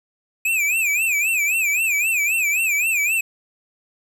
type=tone with vibrato; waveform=square; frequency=2489 Hz; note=D#7; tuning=in tune; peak=-18 dBFS; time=0.45-3.21 s; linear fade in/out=5 ms; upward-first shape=sine; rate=3.8 Hz; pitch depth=150 cents each way; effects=8-bit